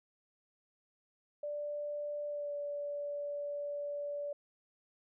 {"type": "tone with pitch glide", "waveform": "sine", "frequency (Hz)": [587.3, 578.5], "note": ["D5", "D5"], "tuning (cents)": [0, -26], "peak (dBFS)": -36, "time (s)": [1.43, 4.33], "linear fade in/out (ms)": 5, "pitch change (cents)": -26, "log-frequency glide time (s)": [2.27, 2.53], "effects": []}